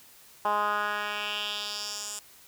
10% pulse tone with band-pass filter sweep, 207.7 Hz, G#3, in tune, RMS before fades -31 dBFS, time 0.45-2.19 s, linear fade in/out 2 ms, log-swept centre 950 to 8000 Hz, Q 2.6, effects white hiss -54 dBFS RMS until 2.47 s

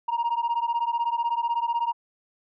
sine beating tone pair, 931 / 947 Hz, A#5 / A#5, -2 / +27 cents, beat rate 16 Hz, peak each -24 dBFS, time 0.08-1.93 s, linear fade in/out 10 ms, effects tanh soft clip ceiling -20 dBFS

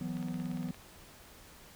triangle chord, E suspended second, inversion none, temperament equal with one note detuned, 164.81 / 185 / 248.2 Hz, E3 / F#3 / B3, 0 / 0 / +9 cents, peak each -37 dBFS, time 0.01-0.71 s, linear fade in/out 2 ms
click train, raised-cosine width 0.3 ms, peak -34 dBFS, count 11, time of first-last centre 0.17-0.745 s, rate 17.4 Hz
effects pink hiss -55 dBFS RMS until 1.75 s

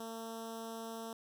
10% pulse tone with notch filter, 226.3 Hz, A3, 49 cents sharp, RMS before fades -44 dBFS, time 0-1.13 s, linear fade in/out 2 ms, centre 2100 Hz, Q 0.78, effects none

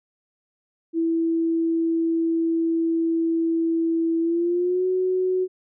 sine tone with pitch glide, 329.6 to 370 Hz, E4 to F#4, 0 to 0 cents, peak -19 dBFS, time 0.93-5.48 s, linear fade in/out 50 ms, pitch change +200 cents, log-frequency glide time 4.2-4.86 s, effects none

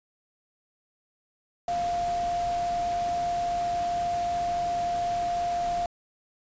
sine tone in noise, 698.5 Hz, F5, in tune, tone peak -25 dBFS, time 1.68-5.86 s, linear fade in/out 2 ms, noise pink, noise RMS -40 dBFS, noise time 1.68-5.86 s, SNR +12 dB, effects resampled to 16000 Hz

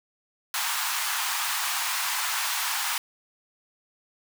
pink high-pass noise, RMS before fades -28 dBFS, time 0.54-2.98 s, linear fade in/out 2 ms, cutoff 830 Hz, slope 48 dB/octave, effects none

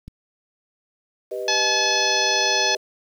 click, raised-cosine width 5 ms, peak -24 dBFS, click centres 0.08 s
sine chord, G augmented, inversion none, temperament equal, 392 / 493.9 / 622.3 Hz, G4 / B4 / D#5, 0 / 0 / 0 cents, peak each -30 dBFS, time 1.31-2.77 s, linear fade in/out 10 ms
harmonic tone, 858 Hz, A5, 44 cents flat, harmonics 1 / 2 / 3 / 4 / 5 / 6 / 7, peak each -26 / -26 / -26 / -26 / -26 / -26 / -26 dBFS, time 1.48-2.75 s, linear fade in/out 2 ms
effects 8-bit

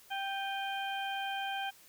harmonic tone with a mistuned harmonic, 784 Hz, G5, in tune, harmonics 1 / 2 / 3 / 4, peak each -36 / -40 / -44 / -42 dBFS, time 0.1-1.71 s, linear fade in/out 20 ms, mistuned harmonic 3, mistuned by +70 cents, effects white hiss -59 dBFS RMS until 1.88 s

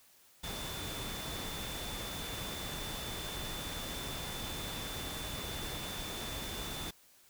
sine tone in noise, 3520 Hz, A7, in tune, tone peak -45 dBFS, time 0.43-6.91 s, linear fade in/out 10 ms, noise pink, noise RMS -41 dBFS, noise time 0.43-6.91 s, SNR -7 dB, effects white hiss -63 dBFS RMS until 7.29 s

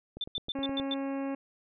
click train, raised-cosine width 2 ms, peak -29 dBFS, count 7, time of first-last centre 0.17-0.799 s, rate 9.54 Hz
sine tone bursts, 3545 Hz, A7, 12 cents sharp, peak -30 dBFS, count 6, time 0.21-0.94 s, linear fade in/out 2 ms, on 30 ms, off 110 ms
harmonic tone, 273.7 Hz, C#4, 22 cents flat, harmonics 1 / 2 / 3 / 4 / 5 / 6 / 7 / 8 / 9 / 10, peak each -32 / -38 / -44 / -47 / -56 / -52 / -57 / -55 / -56 / -56 dBFS, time 0.55-1.35 s, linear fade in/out 5 ms
effects none

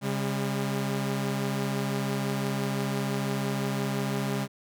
sawtooth tone pair together, 136.1 / 201.2 Hz, C#3 / G3, -31 / +45 cents, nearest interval perfect fifth, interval 676 cents, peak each -26 dBFS, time 0.01-4.48 s, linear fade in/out 50 ms, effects none

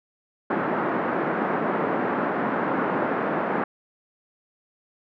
pink band-pass noise, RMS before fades -25 dBFS, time 0.5-3.64 s, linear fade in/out 5 ms, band 200 to 1600 Hz, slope 24 dB/octave, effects none

